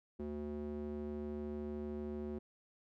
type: tone with band-pass filter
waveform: square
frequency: 73.9 Hz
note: D2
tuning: 11 cents sharp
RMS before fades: -42 dBFS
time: 0.19-2.39 s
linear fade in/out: 10 ms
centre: 310 Hz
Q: 2.8
effects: none